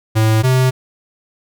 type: tone pair in turn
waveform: square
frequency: 110 / 129.16 Hz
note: A2 / C3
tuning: 0 / -22 cents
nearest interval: minor third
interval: 278 cents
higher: second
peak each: -11 dBFS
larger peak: neither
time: 0.15-0.43 / 0.43-0.71 s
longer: neither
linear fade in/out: 20 ms
effects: none